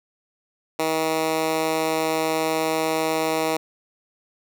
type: tone with high-pass filter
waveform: 10% pulse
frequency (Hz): 159.3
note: D#3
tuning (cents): +41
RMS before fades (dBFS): -23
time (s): 0.79-3.57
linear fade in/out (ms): 5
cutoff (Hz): 360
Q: 1
effects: none